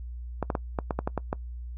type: clicks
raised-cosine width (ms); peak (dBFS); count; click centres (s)
1; -13; 9; 0.427 / 0.502 / 0.552 / 0.788 / 0.908 / 0.99 / 1.075 / 1.177 / 1.329
effects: noise-tail reverb RT60 0.1 s tail -23 dB re dry + added 60 Hz sine -35 dBFS peak until 1.77 s